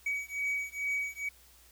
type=beating tone pair; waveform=triangle; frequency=2265 / 2267.3 Hz; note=C#7 / C#7; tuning=+37 / +38 cents; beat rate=2.3 Hz; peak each=-33 / -33 dBFS; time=0.06-1.29 s; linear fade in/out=5 ms; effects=added 60 Hz sine -62 dBFS peak until 1.71 s + white hiss -60 dBFS RMS until 1.71 s